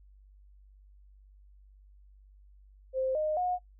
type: tone with pitch steps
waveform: sine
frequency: 523.3 / 615.2 / 723.2 Hz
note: C5 / D#5 / F#5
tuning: 0 / -20 / -40 cents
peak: -27 dBFS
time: 2.93-3.59 s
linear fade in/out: 50 ms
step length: 220 ms
effects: noise-tail reverb RT60 0.1 s tail -21 dB re dry + added 49 Hz sine -54 dBFS peak until 3.79 s